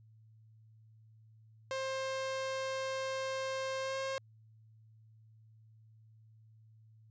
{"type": "tone with pitch glide", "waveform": "sawtooth", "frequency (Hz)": [530, 535.5], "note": ["C5", "C5"], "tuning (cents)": [22, 40], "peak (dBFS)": -31, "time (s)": [1.71, 4.18], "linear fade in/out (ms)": 0, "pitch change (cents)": 18, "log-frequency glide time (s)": [3.81, 3.97], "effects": ["added 110 Hz sine -58 dBFS peak until 7.1 s", "resampled to 16000 Hz"]}